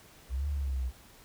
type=exponential two-way sweep; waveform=sine; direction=up then down; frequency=61.5 to 73.42 to 61.5 Hz; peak=-29 dBFS; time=0.29-0.92 s; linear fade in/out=50 ms; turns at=0.47 s; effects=pink hiss -56 dBFS RMS until 1.24 s